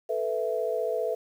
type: chord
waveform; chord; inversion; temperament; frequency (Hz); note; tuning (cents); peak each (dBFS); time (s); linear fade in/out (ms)
sine; A suspended second; none; just; 440 / 495 / 660; A4 / B4 / E5; 0 / +4 / +2; -30; 0.09-1.15; 10
effects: 9-bit